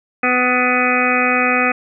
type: harmonic tone with a mistuned harmonic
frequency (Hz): 250.2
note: B3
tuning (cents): +23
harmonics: 1 / 2 / 3 / 5 / 6 / 7 / 8 / 9 / 10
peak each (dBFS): -21 / -22 / -22 / -20 / -24 / -25 / -22 / -24 / -19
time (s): 0.23-1.72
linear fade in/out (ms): 5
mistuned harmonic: 6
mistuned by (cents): -27
effects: none